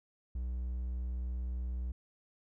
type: tone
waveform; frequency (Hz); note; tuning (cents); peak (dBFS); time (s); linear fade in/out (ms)
triangle; 61.7; B1; -1; -32; 0.35-1.92; 5
effects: none